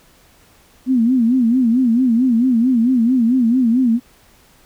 sine tone with vibrato, 243 Hz, B3, 28 cents flat, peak -11 dBFS, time 0.86-4 s, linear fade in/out 50 ms, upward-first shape sine, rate 4.5 Hz, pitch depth 140 cents each way, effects pink hiss -51 dBFS RMS until 4.65 s

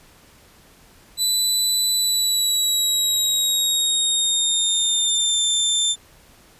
25% pulse tone with pitch glide, 3982 to 3568 Hz, B7 to A7, +14 to +23 cents, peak -13 dBFS, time 1.17-5.96 s, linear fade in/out 50 ms, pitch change -191 cents, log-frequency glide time 1.94-5.41 s, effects pink hiss -51 dBFS RMS until 6.59 s + resampled to 32000 Hz

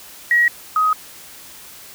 sine tone pair in turn, 1906 / 1258.2 Hz, A#6 / D#6, +38 / +19 cents, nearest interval perfect fifth, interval 719 cents, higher first, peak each -11 / -13 dBFS, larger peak first, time 0.31-0.48 / 0.76-0.93 s, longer neither, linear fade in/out 2 ms, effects white hiss -40 dBFS RMS until 1.94 s

